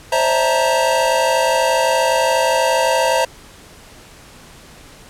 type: tone cluster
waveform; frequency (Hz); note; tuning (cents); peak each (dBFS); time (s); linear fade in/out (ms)
square; 526 / 574 / 651 / 885 / 937; C5 / D5 / E5 / A5 / A#5; +9 / -40 / -22 / +10 / +9; -19 / -27 / -20 / -25 / -19; 0.12-3.25; 5
effects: pink hiss -42 dBFS RMS until 5.09 s + low-pass 11000 Hz 12 dB/octave